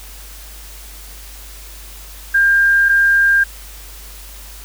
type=tone pair in turn; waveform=sine; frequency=1600 / 1600 Hz; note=G6 / G6; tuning=+35 / +35 cents; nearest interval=unison; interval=0 cents; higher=neither; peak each=-9 dBFS; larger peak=neither; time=2.34-2.89 / 2.89-3.44 s; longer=neither; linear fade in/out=10 ms; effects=added 50 Hz sine -35 dBFS peak until 4.64 s + white hiss -38 dBFS RMS until 4.64 s